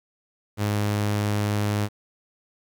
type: tone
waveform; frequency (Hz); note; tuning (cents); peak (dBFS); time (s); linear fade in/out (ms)
sawtooth; 103.83; G#2; 0; -18; 0.57-1.89; 50
effects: 9-bit